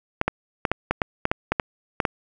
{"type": "clicks", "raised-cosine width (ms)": 0.5, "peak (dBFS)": -5, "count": 12, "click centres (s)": [0.214, 0.28, 0.652, 0.716, 0.91, 1.018, 1.254, 1.315, 1.52, 1.598, 2.002, 2.052], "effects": []}